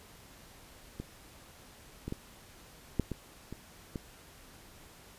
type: clicks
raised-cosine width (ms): 3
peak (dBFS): -25 / -24 / -22 / -14 / -22 / -28 / -23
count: 7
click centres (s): 1 / 2.08 / 2.124 / 2.997 / 3.117 / 3.526 / 3.958
effects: pink hiss -55 dBFS RMS until 5.18 s + resampled to 32000 Hz